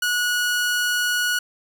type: tone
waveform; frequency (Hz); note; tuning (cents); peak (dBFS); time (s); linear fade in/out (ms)
sawtooth; 1460; F#6; -24; -16; 0.02-1.39; 5
effects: 9-bit